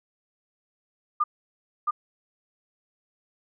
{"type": "tone with echo", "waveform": "sine", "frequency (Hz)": 1208, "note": "D6", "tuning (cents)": 48, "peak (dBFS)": -19, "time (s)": [1.2, 1.24], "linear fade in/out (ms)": 10, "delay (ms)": 670, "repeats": 1, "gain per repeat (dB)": -2, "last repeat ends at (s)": 1.91, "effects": []}